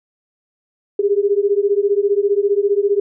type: beating tone pair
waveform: sine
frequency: 397.1 / 412.1 Hz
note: G4 / G#4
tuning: +22 / -13 cents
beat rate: 15 Hz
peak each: -16 dBFS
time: 0.99-3 s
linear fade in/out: 5 ms
effects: none